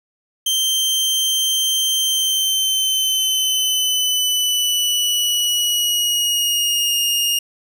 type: tone with pitch glide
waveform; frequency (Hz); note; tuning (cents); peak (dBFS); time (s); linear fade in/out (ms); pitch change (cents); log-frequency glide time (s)
sawtooth; 3136 to 2843; G7 to F7; 0 to +30; -13; 0.46-7.39; 5; -170; 1.99-6.97
effects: none